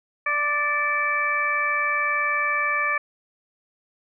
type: harmonic tone with a mistuned harmonic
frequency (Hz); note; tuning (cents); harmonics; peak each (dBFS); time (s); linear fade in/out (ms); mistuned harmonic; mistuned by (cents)
587.3; D5; 0; 1 / 2 / 3 / 4; -34 / -25 / -25 / -25; 0.26-2.98; 5; 4; -25
effects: none